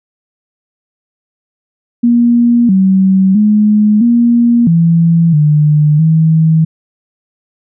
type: tone with pitch steps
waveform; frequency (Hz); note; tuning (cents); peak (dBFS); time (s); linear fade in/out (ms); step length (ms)
sine; 237.8 / 190.4 / 210.9 / 236.8 / 166.9 / 150.1 / 160; A#3 / F#3 / G#3 / A#3 / E3 / D3 / D#3; +35 / +50 / +27 / +27 / +22 / +38 / +49; -5; 2.03-6.65; 10; 660
effects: none